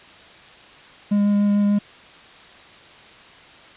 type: tone with vibrato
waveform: triangle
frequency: 204.3 Hz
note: G#3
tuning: 28 cents flat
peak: -13 dBFS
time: 1.11-1.79 s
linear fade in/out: 10 ms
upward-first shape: sine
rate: 6.8 Hz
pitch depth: 9 cents each way
effects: white hiss -45 dBFS RMS until 3.76 s + resampled to 8000 Hz